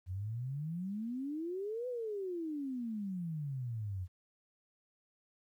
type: exponential two-way sweep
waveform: sine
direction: up then down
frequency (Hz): 87.31 to 508 to 87.31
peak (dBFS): -36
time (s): 0.06-4.08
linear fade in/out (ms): 50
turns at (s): 1.88
effects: 12-bit